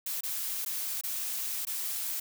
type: noise with dropouts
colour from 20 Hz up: blue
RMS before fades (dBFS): -34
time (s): 0.06-2.2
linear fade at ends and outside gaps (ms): 5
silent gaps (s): 0.208-0.234 / 0.65-0.66 / 1.012-1.036 / 1.652-1.669
effects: none